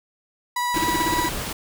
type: tone with vibrato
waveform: 35% pulse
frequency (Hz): 977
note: B5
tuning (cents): -19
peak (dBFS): -20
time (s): 0.56-1.29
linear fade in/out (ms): 5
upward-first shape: sine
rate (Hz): 16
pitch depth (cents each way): 9
type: noise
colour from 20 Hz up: pink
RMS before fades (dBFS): -29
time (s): 0.74-1.53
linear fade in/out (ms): 5
type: tone bursts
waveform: square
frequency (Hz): 322.9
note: E4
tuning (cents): -36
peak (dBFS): -22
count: 9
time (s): 0.76-1.263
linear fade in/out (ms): 5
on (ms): 23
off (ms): 37
effects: none